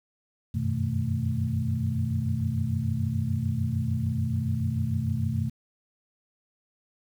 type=tone cluster; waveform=sine; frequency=91.2 / 98 / 124 / 157.2 / 220.9 Hz; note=F#2 / G2 / B2 / D#3 / A3; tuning=-24 / 0 / +7 / +18 / +7 cents; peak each=-31 / -32 / -28 / -35 / -32 dBFS; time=0.54-5.5 s; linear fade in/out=10 ms; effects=9-bit